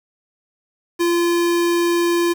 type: tone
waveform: square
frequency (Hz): 343.9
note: F4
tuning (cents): -27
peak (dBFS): -16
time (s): 0.99-2.34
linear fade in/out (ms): 20
effects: 7-bit